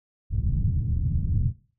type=low-pass noise; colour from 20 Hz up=white; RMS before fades=-24 dBFS; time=0.3-1.53 s; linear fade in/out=50 ms; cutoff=130 Hz; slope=24 dB/octave; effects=noise-tail reverb RT60 0.4 s tail -18 dB re dry